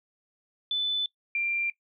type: tone pair in turn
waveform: sine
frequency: 3503 / 2374 Hz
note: A7 / D7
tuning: -8 / +18 cents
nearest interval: perfect fifth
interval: 674 cents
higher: first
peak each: -25 dBFS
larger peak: neither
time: 0.71-1.06 / 1.35-1.7 s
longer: neither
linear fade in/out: 2 ms
effects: noise-tail reverb RT60 0.1 s tail -20 dB re dry